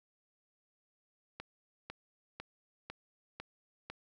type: click train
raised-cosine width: 0.3 ms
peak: -26 dBFS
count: 6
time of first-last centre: 1.4-3.9 s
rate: 2 Hz
effects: none